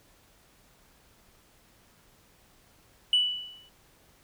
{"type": "tone with exponential decay", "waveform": "sine", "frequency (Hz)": 2963, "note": "F#7", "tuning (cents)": 2, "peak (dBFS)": -16, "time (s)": [3.13, 3.69], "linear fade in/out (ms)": 2, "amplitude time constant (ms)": 120, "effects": ["tanh soft clip ceiling -16 dBFS", "pink hiss -61 dBFS RMS until 4.23 s"]}